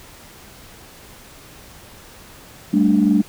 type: chord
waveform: sine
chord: G suspended second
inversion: none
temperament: equal with one note detuned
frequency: 196.68 / 220 / 293.7 Hz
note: G3 / A3 / D4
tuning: +6 / 0 / 0 cents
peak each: -16 dBFS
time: 2.73-3.22 s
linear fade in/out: 10 ms
effects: tanh soft clip ceiling -4 dBFS + pink hiss -43 dBFS RMS until 3.28 s

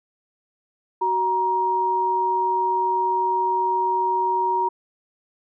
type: tone pair together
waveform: sine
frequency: 374.1 / 942.7 Hz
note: F#4 / A#5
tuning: +19 / +19 cents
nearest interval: octave + major third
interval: 1600 cents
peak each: -27 / -19 dBFS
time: 1.01-4.69 s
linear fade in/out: 10 ms
effects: none

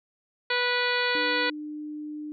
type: harmonic tone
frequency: 490.5 Hz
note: B4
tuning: 12 cents flat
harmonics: 1 / 2 / 3 / 4 / 5 / 6 / 7 / 8 / 9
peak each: -30 / -32 / -29 / -30 / -32 / -38 / -35 / -35 / -34 dBFS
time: 0.5-1.5 s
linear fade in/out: 5 ms
type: tone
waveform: sine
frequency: 300.9 Hz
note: D4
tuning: 42 cents sharp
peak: -33 dBFS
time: 1.15-2.32 s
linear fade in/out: 0 ms
effects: none

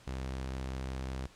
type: tone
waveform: sawtooth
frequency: 65.41 Hz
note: C2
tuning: in tune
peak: -32 dBFS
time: 0.07-1.27 s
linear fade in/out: 5 ms
effects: pink hiss -58 dBFS RMS until 1.35 s + low-pass 8000 Hz 12 dB/octave

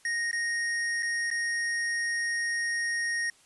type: tone with dropouts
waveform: square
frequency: 1864.7 Hz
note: A#6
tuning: in tune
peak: -28 dBFS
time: 0.05-3.3 s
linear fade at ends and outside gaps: 2 ms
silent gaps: 0.313-0.329 / 1.025-1.029 / 1.303-1.312 s
effects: white hiss -60 dBFS RMS until 3.45 s + resampled to 24000 Hz

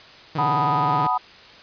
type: tone with vibrato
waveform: sawtooth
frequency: 146.83 Hz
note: D3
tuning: in tune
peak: -21 dBFS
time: 0.35-1.07 s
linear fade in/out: 5 ms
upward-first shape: sine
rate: 19 Hz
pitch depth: 170 cents each way
type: chord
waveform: sine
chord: B dominant seventh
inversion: second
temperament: equal with one note detuned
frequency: 740 / 870.4 / 987.8 / 1244.5 Hz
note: F#5 / A5 / B5 / D#6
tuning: 0 / -19 / 0 / 0 cents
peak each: -25 / -27 / -22 / -24 dBFS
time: 0.38-1.18 s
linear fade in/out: 10 ms
effects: white hiss -45 dBFS RMS until 1.62 s + resampled to 11025 Hz

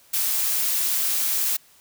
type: noise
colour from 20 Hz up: blue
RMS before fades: -23 dBFS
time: 0.13-1.57 s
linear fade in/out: 10 ms
effects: white hiss -55 dBFS RMS until 1.8 s

